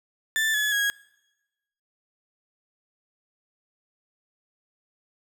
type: tone with pitch steps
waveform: 35% pulse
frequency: 1767 / 1706.8 / 1648.7 Hz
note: A6 / G#6 / G#6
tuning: +7 / +47 / -13 cents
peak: -20 dBFS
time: 0.36-0.9 s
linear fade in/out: 0 ms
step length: 180 ms
effects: noise-tail reverb RT60 1.0 s tail -23 dB re dry